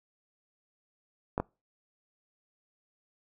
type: clicks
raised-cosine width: 1 ms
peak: -15 dBFS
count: 2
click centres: 1.379 / 1.4 s
effects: noise-tail reverb RT60 0.3 s tail -26 dB re dry